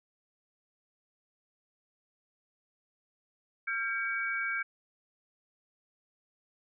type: tone cluster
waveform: sine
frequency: 1377 / 1593 / 2264 Hz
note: F6 / G6 / C#7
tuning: -25 / +27 / +36 cents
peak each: -38 / -33 / -34 dBFS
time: 3.67-4.63 s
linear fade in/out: 10 ms
effects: none